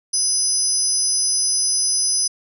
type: tone cluster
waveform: sine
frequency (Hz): 5050 / 6080 / 10260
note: D#8 / F#8 / E9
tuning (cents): +25 / +46 / -48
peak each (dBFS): -21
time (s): 0.13-2.28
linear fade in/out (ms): 10
effects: none